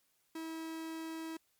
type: tone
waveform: 45% pulse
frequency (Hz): 323.3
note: E4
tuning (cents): -34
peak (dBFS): -40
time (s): 0.35-1.37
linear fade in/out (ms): 5
effects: white hiss -75 dBFS RMS until 1.59 s + MP3 96 kbps